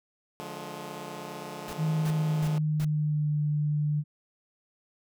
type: chord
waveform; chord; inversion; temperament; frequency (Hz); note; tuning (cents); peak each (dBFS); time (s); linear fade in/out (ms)
10% pulse; D diminished; none; just; 146.83 / 176.2 / 211.4; D3 / F3 / Ab3; 0 / +16 / +31; -34; 0.4-2.58; 0
type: noise bursts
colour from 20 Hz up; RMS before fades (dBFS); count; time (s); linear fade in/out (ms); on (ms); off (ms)
pink; -41; 4; 1.68-2.848; 2; 52; 320
type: tone with pitch glide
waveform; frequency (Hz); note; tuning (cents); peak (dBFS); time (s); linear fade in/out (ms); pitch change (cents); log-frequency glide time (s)
sine; 157.6 to 149.1; D#3 to D3; +23 to +27; -24; 1.77-4.04; 50; -96; 1.91-3.38
effects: none